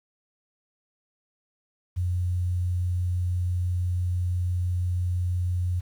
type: tone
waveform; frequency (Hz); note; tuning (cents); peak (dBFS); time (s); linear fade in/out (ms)
sine; 89.4; F2; +41; -23; 1.96-5.81; 20
effects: 9-bit